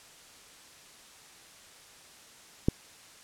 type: click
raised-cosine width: 3 ms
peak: -9 dBFS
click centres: 2.685 s
effects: white hiss -53 dBFS RMS until 3.23 s + low-pass 9000 Hz 12 dB/octave